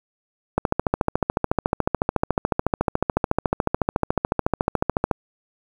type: click train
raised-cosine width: 1 ms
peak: -4 dBFS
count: 64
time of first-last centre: 0.58-5.112 s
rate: 13.9 Hz
effects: 7-bit

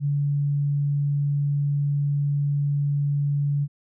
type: tone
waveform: sine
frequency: 143.4 Hz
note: D3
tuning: 41 cents flat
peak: -20 dBFS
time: 0-3.68 s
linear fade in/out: 50 ms
effects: none

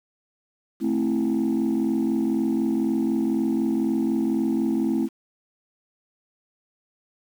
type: chord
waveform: sine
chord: A minor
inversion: none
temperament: just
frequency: 220 / 264 / 330 Hz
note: A3 / C4 / E4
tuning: 0 / +16 / +2 cents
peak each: -23 dBFS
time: 0.8-5.09 s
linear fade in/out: 50 ms
effects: tanh soft clip ceiling -16 dBFS + 8-bit

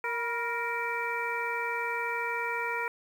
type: harmonic tone with a mistuned harmonic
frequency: 466.2 Hz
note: A#4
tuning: in tune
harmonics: 1 / 2 / 3 / 4 / 5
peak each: -37 / -34 / -36 / -37 / -35 dBFS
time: 0.04-2.88 s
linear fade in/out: 2 ms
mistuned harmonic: 2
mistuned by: +58 cents
effects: 9-bit

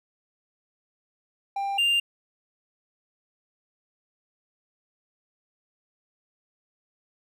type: tone pair in turn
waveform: triangle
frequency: 793 / 2795 Hz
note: G5 / F7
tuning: +20 / +1 cents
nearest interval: octave + minor seventh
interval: 2181 cents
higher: second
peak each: -24 / -18 dBFS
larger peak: second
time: 1.56-1.78 / 1.78-2 s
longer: neither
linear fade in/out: 5 ms
effects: none

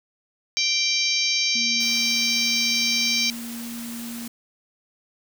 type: harmonic tone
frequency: 783 Hz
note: G5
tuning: 2 cents flat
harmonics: 3 / 4 / 5 / 6 / 7 / 8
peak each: -25 / -30 / -27 / -27 / -26 / -29 dBFS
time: 0.57-3.3 s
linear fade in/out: 0 ms
type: tone with pitch glide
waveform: sine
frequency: 233.1 to 234.6 Hz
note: A#3 to A#3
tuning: 0 to +11 cents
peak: -32 dBFS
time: 1.55-4.28 s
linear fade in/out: 5 ms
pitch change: +11 cents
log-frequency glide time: 1.81-3.64 s
type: noise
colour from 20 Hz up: white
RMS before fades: -38 dBFS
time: 1.8-4.28 s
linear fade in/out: 5 ms
effects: none

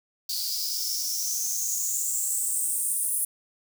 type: noise with high-pass filter sweep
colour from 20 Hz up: blue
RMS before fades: -28 dBFS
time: 0.29-3.25 s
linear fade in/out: 5 ms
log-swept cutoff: 4500 to 10000 Hz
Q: 8.1
effects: none

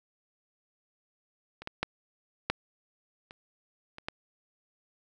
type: clicks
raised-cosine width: 0.3 ms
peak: -27 / -19 / -12 / -10 / -29 / -27 / -17 dBFS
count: 7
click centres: 1.62 / 1.674 / 1.83 / 2.5 / 3.309 / 3.984 / 4.085 s
effects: none

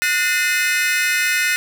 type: tone cluster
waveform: 40% pulse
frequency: 1459 / 1809 / 2068 / 2533 Hz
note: F#6 / A6 / C7 / D#7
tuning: -25 / +48 / -21 / +30 cents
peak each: -21 dBFS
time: 0.02-1.56 s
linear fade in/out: 0 ms
effects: none

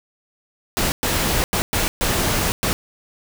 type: noise bursts at uneven times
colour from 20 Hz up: pink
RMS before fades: -20 dBFS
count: 6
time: 0.77-0.92 / 1.03-1.44 / 1.53-1.62 / 1.73-1.88 / 2.01-2.52 / 2.63-2.73 s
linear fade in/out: 0 ms
effects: none

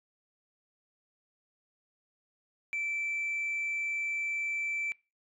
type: tone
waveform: sine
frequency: 2329 Hz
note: D7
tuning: 15 cents flat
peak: -29 dBFS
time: 2.73-4.92 s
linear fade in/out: 0 ms
effects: noise-tail reverb RT60 0.3 s tail -25 dB re dry + tanh soft clip ceiling -28 dBFS

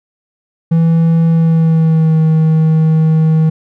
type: tone with pitch glide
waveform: triangle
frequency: 164.81 to 158.74 Hz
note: E3 to D#3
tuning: 0 to +35 cents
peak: -5 dBFS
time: 0.71-3.5 s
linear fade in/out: 10 ms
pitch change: -65 cents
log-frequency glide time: 1.28-2.2 s
effects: none

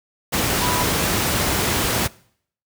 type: tone in noise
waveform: sine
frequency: 985 Hz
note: B5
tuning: 5 cents flat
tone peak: -24 dBFS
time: 0.61-0.85 s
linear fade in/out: 20 ms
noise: pink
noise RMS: -20 dBFS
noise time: 0.32-2.08 s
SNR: -7 dB
effects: noise-tail reverb RT60 0.6 s tail -22 dB re dry + high-pass 60 Hz 12 dB/octave

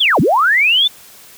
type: linear two-way sweep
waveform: sine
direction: down then up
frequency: 3600 to 118.4 to 3600 Hz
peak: -9 dBFS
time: 0-0.88 s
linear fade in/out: 10 ms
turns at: 0.2 s
effects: white hiss -41 dBFS RMS until 1.37 s

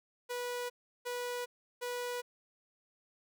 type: tone bursts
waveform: sawtooth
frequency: 489.1 Hz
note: B4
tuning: 17 cents flat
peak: -32 dBFS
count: 3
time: 0.29-2.22 s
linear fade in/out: 20 ms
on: 410 ms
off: 350 ms
effects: none

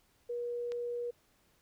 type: tone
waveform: sine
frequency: 480 Hz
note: B4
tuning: 49 cents flat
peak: -34 dBFS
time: 0.29-1.11 s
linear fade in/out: 10 ms
type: click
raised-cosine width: 0.2 ms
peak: -30 dBFS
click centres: 0.72 s
effects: pink hiss -70 dBFS RMS until 1.61 s

